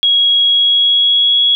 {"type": "tone with pitch glide", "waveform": "sine", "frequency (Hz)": [3311, 3342], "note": ["G#7", "G#7"], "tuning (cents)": [-6, 10], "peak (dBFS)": -8, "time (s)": [0.03, 1.55], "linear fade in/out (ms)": 0, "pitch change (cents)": 16, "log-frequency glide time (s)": [0.42, 1.39], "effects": []}